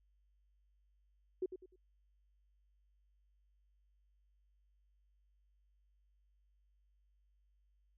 sine tone with echo, 370 Hz, F#4, in tune, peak -33 dBFS, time 1.42-1.46 s, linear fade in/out 5 ms, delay 100 ms, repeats 3, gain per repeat -10 dB, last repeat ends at 1.76 s, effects added 50 Hz sine -70 dBFS peak until 7.97 s

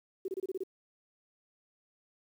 sine tone bursts, 379.5 Hz, F#4, 44 cents sharp, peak -32 dBFS, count 7, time 0.25-0.636 s, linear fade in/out 5 ms, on 32 ms, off 27 ms, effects 10-bit

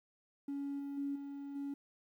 triangle tone with level steps, 280.8 Hz, C#4, 22 cents sharp, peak -34 / -37 / -31 / -40 / -35 dBFS, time 0.48-1.74 s, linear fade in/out 5 ms, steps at 0.79 / 0.97 / 1.15 / 1.55 s, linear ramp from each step 10 ms, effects tanh soft clip ceiling -33 dBFS + 12-bit

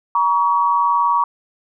sine tone pair together, 950 / 1129.7 Hz, A#5 / C#6, +33 / +32 cents, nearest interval minor third, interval 299 cents, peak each -16 dBFS, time 0.15-1.24 s, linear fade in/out 2 ms, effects none

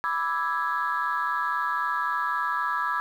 sine chord, E dominant seventh, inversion second, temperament equal, 987.8 / 1174.7 / 1318.5 / 1661.2 Hz, B5 / D6 / E6 / G#6, 0 / 0 / 0 / 0 cents, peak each -29 dBFS, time 0.04-3 s, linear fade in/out 0 ms, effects tanh soft clip ceiling -17 dBFS + 9-bit

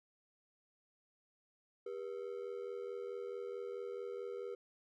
triangle ring-modulated tone, 440 Hz, A4, in tune, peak -36 dBFS, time 1.86-4.55 s, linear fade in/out 5 ms, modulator 42.3 Hz, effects none

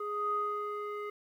square tone with low-pass filter sweep, 415.6 Hz, G#4, 1 cent sharp, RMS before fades -35 dBFS, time 0-1.1 s, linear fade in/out 5 ms, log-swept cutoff 1100 to 1700 Hz, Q 8.7, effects 11-bit

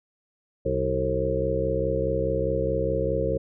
harmonic tone with a mistuned harmonic, 64.8 Hz, C2, 16 cents flat, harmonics 1 / 2 / 3 / 5 / 6 / 7 / 8, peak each -31 / -31 / -35 / -33 / -32 / -28 / -27 dBFS, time 0.65-3.38 s, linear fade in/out 10 ms, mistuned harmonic 8, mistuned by +60 cents, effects none

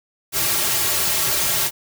white noise with comb filter, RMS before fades -20 dBFS, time 0.32-1.71 s, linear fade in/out 50 ms, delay 4 ms, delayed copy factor -1, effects none

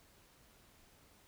silence, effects pink hiss -65 dBFS RMS until 1.27 s

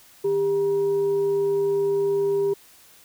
sine tone with frequency modulation, 398.7 Hz, G4, 29 cents sharp, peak -19 dBFS, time 0.24-2.54 s, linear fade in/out 10 ms, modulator 553 Hz, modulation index 0.21, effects white hiss -52 dBFS RMS until 3.04 s

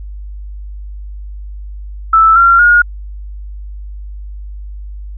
sine tone with pitch steps, 1318.5 / 1374.5 / 1432.9 Hz, E6 / F6 / F6, 0 / -28 / +44 cents, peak -4 dBFS, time 2.13-2.82 s, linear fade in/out 5 ms, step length 230 ms, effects added 50 Hz sine -24 dBFS peak until 5.17 s

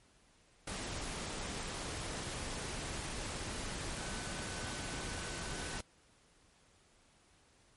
sine tone in noise, 1508 Hz, F#6, 32 cents sharp, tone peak -51 dBFS, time 3.97-5.79 s, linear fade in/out 5 ms, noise pink, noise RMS -41 dBFS, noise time 0.67-5.81 s, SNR -13 dB, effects pink hiss -67 dBFS RMS until 7.76 s + MP3 48 kbps

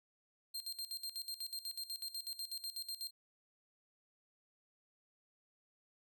sawtooth tone with tremolo, 4186 Hz, C8, in tune, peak -37 dBFS, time 0.54-3.11 s, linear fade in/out 10 ms, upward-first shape square, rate 8.1 Hz, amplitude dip 80%, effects none

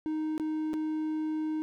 triangle tone with dropouts, 311.1 Hz, D#4, in tune, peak -27 dBFS, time 0.06-1.62 s, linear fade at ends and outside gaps 0 ms, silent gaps 0.379-0.398 / 0.733-0.739 s, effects none

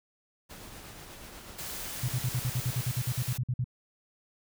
pink noise with tremolo, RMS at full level -45 dBFS, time 0.49-2.85 s, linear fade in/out 20 ms, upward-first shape triangle, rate 8.2 Hz, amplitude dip 30%
white noise, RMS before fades -39 dBFS, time 1.58-3.38 s, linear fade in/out 10 ms
sine tone bursts, 124.7 Hz, B2, 17 cents sharp, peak -26 dBFS, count 16, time 2.03-3.643 s, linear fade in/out 5 ms, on 53 ms, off 51 ms
effects none

